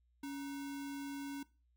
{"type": "tone with sample-and-hold", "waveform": "sine", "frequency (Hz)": 280, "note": "C#4", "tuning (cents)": 18, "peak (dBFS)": -40, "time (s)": [0.23, 1.43], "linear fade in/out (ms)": 5, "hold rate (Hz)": 1225, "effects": ["noise-tail reverb RT60 0.3 s tail -19 dB re dry", "added 60 Hz sine -70 dBFS peak until 1.76 s"]}